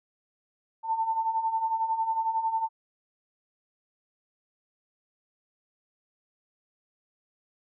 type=beating tone pair; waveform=sine; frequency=887 / 898 Hz; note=A5 / A5; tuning=+14 / +35 cents; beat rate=11 Hz; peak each=-32 / -26 dBFS; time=0.83-2.69 s; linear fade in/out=50 ms; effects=none